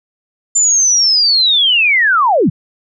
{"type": "linear sweep", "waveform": "sine", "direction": "down", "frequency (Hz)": [7240, 116], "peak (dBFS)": -8, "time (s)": [0.55, 2.5], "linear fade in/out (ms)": 10, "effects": []}